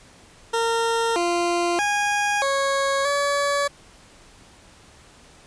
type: tone with pitch steps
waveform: 20% pulse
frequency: 459.5 / 346.6 / 821 / 550 / 569 Hz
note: A#4 / F4 / G#5 / C#5 / C#5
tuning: -25 / -13 / -20 / -14 / +45 cents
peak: -15 dBFS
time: 0.53-3.68 s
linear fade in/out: 10 ms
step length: 630 ms
effects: pink hiss -50 dBFS RMS until 5.46 s + resampled to 22050 Hz